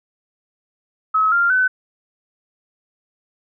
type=tone with pitch steps; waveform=sine; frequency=1285 / 1393.2 / 1510.6 Hz; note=E6 / F6 / F#6; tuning=-45 / -5 / +35 cents; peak=-13 dBFS; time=1.14-1.68 s; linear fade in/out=10 ms; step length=180 ms; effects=none